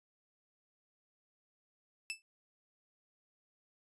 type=tone with exponential decay; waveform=sawtooth; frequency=2637 Hz; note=E7; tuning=in tune; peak=-30 dBFS; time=2.1-2.22 s; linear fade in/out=0 ms; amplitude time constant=24 ms; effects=resampled to 24000 Hz